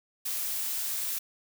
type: noise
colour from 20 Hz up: blue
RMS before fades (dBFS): -32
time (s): 0.25-1.19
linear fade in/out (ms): 10
effects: none